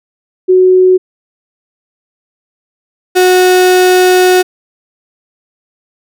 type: tone pair in turn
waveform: sine / 35% pulse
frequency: 370 / 366.4 Hz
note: F#4 / F#4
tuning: 0 / -17 cents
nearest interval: unison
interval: 17 cents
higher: first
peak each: -3 dBFS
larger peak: neither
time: 0.48-0.98 / 3.15-4.43 s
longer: second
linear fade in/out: 20 ms
effects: none